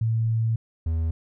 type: tone pair in turn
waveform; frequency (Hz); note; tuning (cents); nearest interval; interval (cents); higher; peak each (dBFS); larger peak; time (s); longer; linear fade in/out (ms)
sine / triangle; 112.9 / 81.18; A2 / E2; +45 / -26; tritone; 571; first; -20; neither; 0.01-0.56 / 0.86-1.11; first; 5
effects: none